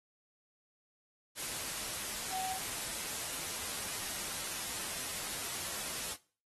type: tone in noise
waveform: sine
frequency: 754 Hz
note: F#5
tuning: 32 cents sharp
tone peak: -37 dBFS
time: 2.3-2.58 s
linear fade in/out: 50 ms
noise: white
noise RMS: -39 dBFS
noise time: 1.35-6.17 s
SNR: -1 dB
effects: noise-tail reverb RT60 0.4 s tail -20 dB re dry + AAC 32 kbps